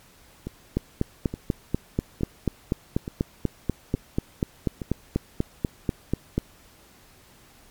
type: two click trains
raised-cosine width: 3 ms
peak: -18 / -9 dBFS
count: 6 / 24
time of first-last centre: 0.47-4.818 / 0.77-6.38 s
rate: 1.15 / 4.1 Hz
effects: pink hiss -54 dBFS RMS until 7.7 s + MP3 96 kbps